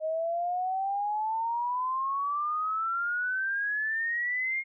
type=exponential sweep; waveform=sine; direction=up; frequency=622.3 to 2148 Hz; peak=-27 dBFS; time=0-4.64 s; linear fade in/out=50 ms; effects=none